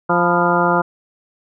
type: harmonic tone with a mistuned harmonic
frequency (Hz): 174.61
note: F3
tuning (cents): 0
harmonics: 1 / 2 / 3 / 4 / 5 / 6 / 7 / 8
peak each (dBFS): -21 / -21 / -21 / -21 / -21 / -21 / -21 / -21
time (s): 0.09-0.82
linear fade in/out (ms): 10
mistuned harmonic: 6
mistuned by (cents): -84
effects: none